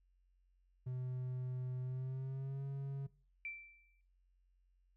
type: tone with pitch glide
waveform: triangle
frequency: 127 to 137.7 Hz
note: B2 to C#3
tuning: +49 to -11 cents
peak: -37 dBFS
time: 0.86-3.07 s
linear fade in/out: 10 ms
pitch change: +140 cents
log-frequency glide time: 1.81-2.64 s
type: tone with exponential decay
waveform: sine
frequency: 2340 Hz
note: D7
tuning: 7 cents flat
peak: -40 dBFS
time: 3.45-4.01 s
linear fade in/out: 1 ms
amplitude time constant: 120 ms
effects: noise-tail reverb RT60 0.4 s tail -19 dB re dry + added 45 Hz sine -70 dBFS peak until 4.96 s